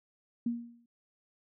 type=tone with exponential decay; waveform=sine; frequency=236 Hz; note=A#3; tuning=22 cents sharp; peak=-26 dBFS; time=0.46-0.86 s; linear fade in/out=5 ms; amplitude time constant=86 ms; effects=none